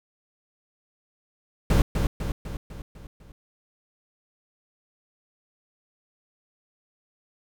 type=noise with echo; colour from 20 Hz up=brown; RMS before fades=-18 dBFS; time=1.7-1.82 s; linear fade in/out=2 ms; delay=250 ms; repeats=6; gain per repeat=-5 dB; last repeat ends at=3.32 s; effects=none